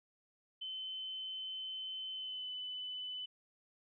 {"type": "tone with pitch glide", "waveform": "sine", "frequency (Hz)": [3059, 3005], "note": ["G7", "F#7"], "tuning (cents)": [-43, 26], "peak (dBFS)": -40, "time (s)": [0.61, 3.26], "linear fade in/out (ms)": 10, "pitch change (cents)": -31, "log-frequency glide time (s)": [2.12, 2.53], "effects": []}